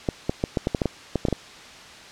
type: clicks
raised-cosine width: 2 ms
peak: -8 dBFS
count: 12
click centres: 0.088 / 0.295 / 0.439 / 0.572 / 0.671 / 0.748 / 0.818 / 0.857 / 1.157 / 1.252 / 1.285 / 1.327 s
effects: white hiss -43 dBFS RMS until 2.11 s + low-pass 5000 Hz 12 dB/octave